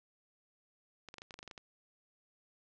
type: clicks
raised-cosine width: 0.2 ms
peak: -30 dBFS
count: 11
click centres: 1.087 / 1.141 / 1.183 / 1.219 / 1.308 / 1.341 / 1.39 / 1.429 / 1.477 / 1.512 / 1.578 s
effects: low-pass 7000 Hz 12 dB/octave